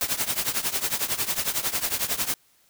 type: noise with tremolo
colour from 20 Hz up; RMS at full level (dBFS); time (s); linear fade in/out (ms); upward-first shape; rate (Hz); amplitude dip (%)
white; -23; 0.01-2.34; 0; triangle; 11; 90
effects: white hiss -62 dBFS RMS until 2.69 s